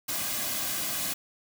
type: noise with comb filter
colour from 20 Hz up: white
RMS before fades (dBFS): -31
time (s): 0.08-1.14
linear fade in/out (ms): 10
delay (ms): 2.2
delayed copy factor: -0.65
effects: none